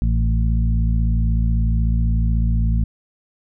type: harmonic tone with a mistuned harmonic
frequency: 56.2 Hz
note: A1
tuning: 37 cents sharp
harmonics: 1 / 2 / 3 / 4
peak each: -16 / -22 / -26 / -28 dBFS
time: 0.02-2.84 s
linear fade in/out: 0 ms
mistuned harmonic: 3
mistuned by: -22 cents
effects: none